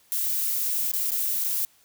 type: noise with dropouts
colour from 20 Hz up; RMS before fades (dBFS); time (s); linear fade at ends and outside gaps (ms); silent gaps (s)
violet; -26; 0.12-1.65; 0; 0.915-0.936 / 1.106-1.118 / 1.44-1.445
effects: white hiss -60 dBFS RMS until 1.84 s